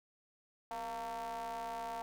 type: ring-modulated tone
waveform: square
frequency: 110.3 Hz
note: A2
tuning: 5 cents sharp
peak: -37 dBFS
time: 0.71-2.02 s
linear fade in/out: 0 ms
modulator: 805 Hz
effects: none